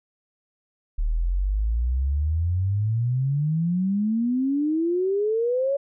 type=exponential sweep; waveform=sine; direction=up; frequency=36.71 to 567 Hz; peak=-20 dBFS; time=0.98-5.77 s; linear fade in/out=10 ms; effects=none